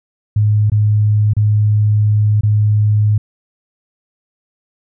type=tone with dropouts; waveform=sine; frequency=105.6 Hz; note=G#2; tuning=29 cents sharp; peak=-9 dBFS; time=0.36-3.18 s; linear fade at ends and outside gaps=5 ms; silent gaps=0.699-0.718 / 1.335-1.366 / 2.41-2.433 s; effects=none